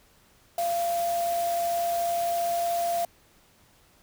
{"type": "tone in noise", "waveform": "sine", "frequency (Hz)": 688, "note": "F5", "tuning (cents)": -26, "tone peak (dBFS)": -24, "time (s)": [0.58, 3.05], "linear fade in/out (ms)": 2, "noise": "white", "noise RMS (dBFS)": -38, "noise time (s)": [0.58, 3.05], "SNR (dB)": 11, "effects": ["pink hiss -60 dBFS RMS until 4.02 s"]}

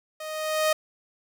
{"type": "tone with level ramp", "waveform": "sawtooth", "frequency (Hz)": 622.3, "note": "D#5", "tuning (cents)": 0, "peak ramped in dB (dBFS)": [-31, -15], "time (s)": [0.2, 0.73], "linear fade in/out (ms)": 5, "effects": []}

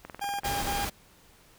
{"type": "click train", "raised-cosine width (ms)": 0.5, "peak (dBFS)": -25, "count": 18, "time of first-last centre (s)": [0.05, 0.867], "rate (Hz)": 20.8}
{"type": "tone bursts", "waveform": "40% pulse", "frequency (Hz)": 806, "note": "G5", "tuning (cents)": 48, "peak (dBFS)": -29, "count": 3, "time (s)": [0.21, 0.854], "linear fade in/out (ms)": 10, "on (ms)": 190, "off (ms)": 37}
{"type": "noise", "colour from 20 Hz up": "pink", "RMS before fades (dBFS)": -33, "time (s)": [0.44, 0.9], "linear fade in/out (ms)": 10}
{"effects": ["pink hiss -58 dBFS RMS until 1.58 s"]}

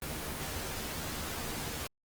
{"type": "noise with comb filter", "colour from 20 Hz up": "pink", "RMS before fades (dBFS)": -38, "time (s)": [0.02, 1.87], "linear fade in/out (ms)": 2, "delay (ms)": 13, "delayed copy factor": 0.55, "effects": ["Opus 24 kbps"]}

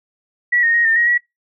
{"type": "tone with pitch steps", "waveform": "sine", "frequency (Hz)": [1937, 1851, 1877, 1807, 1888, 1928], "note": ["B6", "A#6", "A#6", "A6", "A#6", "B6"], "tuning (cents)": [-34, -13, 11, 46, 22, -42], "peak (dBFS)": -12, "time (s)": [0.52, 1.18], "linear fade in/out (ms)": 10, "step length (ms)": 110, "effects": ["noise-tail reverb RT60 0.2 s tail -25 dB re dry"]}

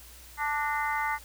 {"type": "harmonic tone with a mistuned harmonic", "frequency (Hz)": 293.7, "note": "D4", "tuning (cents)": 0, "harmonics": [3, 4, 5, 6, 7], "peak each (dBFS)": [-30, -34, -35, -36, -34], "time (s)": [0.37, 1.19], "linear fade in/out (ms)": 50, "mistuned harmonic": 6, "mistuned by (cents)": 68, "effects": ["added 60 Hz sine -51 dBFS peak until 1.24 s", "white hiss -51 dBFS RMS until 1.24 s"]}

